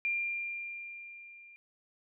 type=tone with level ramp; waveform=sine; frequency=2390 Hz; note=D7; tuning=30 cents sharp; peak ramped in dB=-28 to -52 dBFS; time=0.05-1.56 s; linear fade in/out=0 ms; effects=none